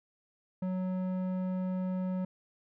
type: tone with low-pass filter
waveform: square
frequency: 185 Hz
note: F#3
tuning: in tune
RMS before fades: -33 dBFS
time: 0.62-2.25 s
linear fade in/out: 5 ms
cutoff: 810 Hz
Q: 0.59
effects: none